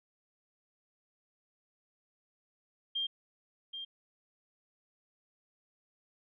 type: tone with echo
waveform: sine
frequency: 3195 Hz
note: G7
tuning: 32 cents sharp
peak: -31 dBFS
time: 2.95-3.07 s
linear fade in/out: 10 ms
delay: 780 ms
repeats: 1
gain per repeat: -8 dB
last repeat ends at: 3.85 s
effects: none